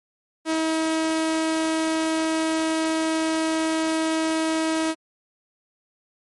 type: tone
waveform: sawtooth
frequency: 320 Hz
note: D#4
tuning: 49 cents sharp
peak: -17 dBFS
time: 0.45-4.95 s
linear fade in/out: 50 ms
effects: MP3 48 kbps